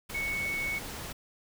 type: tone in noise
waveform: sine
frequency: 2217 Hz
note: C#7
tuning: in tune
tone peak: -30 dBFS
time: 0.14-0.79 s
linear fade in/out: 10 ms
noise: pink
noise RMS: -40 dBFS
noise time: 0.09-1.13 s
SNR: +7 dB
effects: none